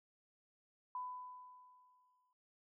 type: tone with exponential decay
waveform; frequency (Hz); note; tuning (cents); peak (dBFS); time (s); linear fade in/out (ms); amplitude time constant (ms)
sine; 1000; B5; +21; -39; 0.95-2.33; 2; 300
effects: none